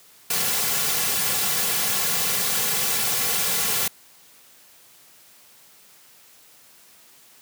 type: noise with comb filter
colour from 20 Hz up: white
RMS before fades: -23 dBFS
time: 0.3-3.88 s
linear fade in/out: 5 ms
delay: 3.2 ms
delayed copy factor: -0.8
effects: white hiss -52 dBFS RMS until 7.41 s + high-pass 100 Hz 12 dB/octave